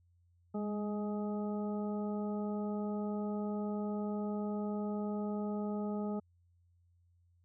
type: harmonic tone with a mistuned harmonic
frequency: 209.3 Hz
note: G#3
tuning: 14 cents sharp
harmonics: 1 / 2 / 3 / 4 / 6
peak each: -35 / -41 / -45 / -47 / -51 dBFS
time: 0.54-6.2 s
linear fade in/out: 10 ms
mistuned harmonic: 1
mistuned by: -26 cents
effects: added 87 Hz sine -66 dBFS peak until 7.44 s